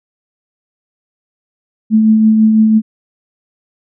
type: tone with tremolo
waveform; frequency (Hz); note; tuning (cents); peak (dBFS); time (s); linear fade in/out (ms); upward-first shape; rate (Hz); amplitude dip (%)
sine; 218.5; A3; -12; -4; 1.9-2.82; 50; triangle; 6; 35
effects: none